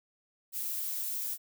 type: noise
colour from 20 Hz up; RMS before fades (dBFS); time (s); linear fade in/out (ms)
violet; -35; 0.52-1.38; 50
effects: none